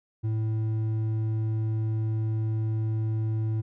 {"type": "tone with hard clipping", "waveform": "sine", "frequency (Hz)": 110, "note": "A2", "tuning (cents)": 0, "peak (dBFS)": -26, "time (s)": [0.23, 3.62], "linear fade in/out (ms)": 20, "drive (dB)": 5, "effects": []}